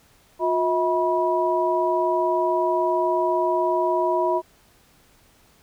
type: tone cluster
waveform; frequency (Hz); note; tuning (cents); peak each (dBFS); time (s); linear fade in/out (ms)
sine; 358.3 / 642 / 973; F4 / E5 / B5; +44 / -46 / -26; -23; 0.39-4.42; 50
effects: pink hiss -57 dBFS RMS until 5.62 s